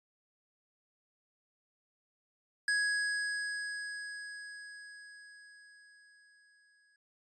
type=tone with exponential decay; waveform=square; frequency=1665 Hz; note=G#6; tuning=4 cents sharp; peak=-28 dBFS; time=2.68-6.96 s; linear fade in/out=2 ms; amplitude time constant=930 ms; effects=resampled to 24000 Hz